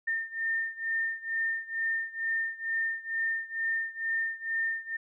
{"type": "beating tone pair", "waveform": "sine", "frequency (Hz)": [1811, 1813.2], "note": ["A6", "A#6"], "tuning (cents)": [49, -48], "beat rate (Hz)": 2.2, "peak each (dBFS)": [-31, -33], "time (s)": [0.07, 4.97], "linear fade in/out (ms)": 10, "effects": []}